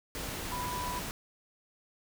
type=tone in noise; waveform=sine; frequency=987.8 Hz; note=B5; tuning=in tune; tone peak=-35 dBFS; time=0.52-0.99 s; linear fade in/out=0 ms; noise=pink; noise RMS=-38 dBFS; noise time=0.15-1.11 s; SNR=0 dB; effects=none

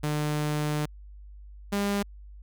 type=tone pair in turn; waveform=sawtooth; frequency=150 / 201.6 Hz; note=D3 / G3; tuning=+37 / +49 cents; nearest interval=perfect fourth; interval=512 cents; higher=second; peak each=-22 / -21 dBFS; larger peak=second; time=0.03-0.86 / 1.72-2.03 s; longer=first; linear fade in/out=10 ms; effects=added 50 Hz sine -43 dBFS peak until 2.42 s

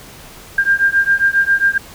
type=beating tone pair; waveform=sine; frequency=1595 / 1602.4 Hz; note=G6 / G6; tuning=+30 / +38 cents; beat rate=7.4 Hz; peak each=-14 dBFS; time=0.58-1.78 s; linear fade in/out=5 ms; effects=pink hiss -38 dBFS RMS until 1.94 s

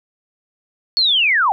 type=linear sweep; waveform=sine; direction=down; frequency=4435 to 734 Hz; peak=-12 dBFS; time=0.97-1.52 s; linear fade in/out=0 ms; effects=none

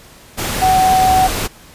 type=tone in noise; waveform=sine; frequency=751 Hz; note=F#5; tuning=26 cents sharp; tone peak=-9 dBFS; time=0.61-1.28 s; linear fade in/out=20 ms; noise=pink; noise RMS=-20 dBFS; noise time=0.37-1.48 s; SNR=+8 dB; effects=pink hiss -42 dBFS RMS until 1.74 s + resampled to 32000 Hz

